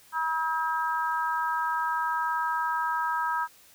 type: harmonic tone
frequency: 320.5 Hz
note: E4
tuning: 49 cents flat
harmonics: 3 / 4 / 5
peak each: -28 / -30 / -32 dBFS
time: 0.12-3.48 s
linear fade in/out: 50 ms
effects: white hiss -56 dBFS RMS until 3.74 s